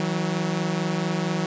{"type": "tone pair together", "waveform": "sawtooth", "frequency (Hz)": [161.1, 185.48], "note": ["E3", "F#3"], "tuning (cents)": [-39, 5], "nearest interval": "major second", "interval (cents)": 244, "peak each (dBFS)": -22, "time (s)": [0, 1.46], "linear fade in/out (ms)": 2, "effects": ["resampled to 16000 Hz", "9-bit"]}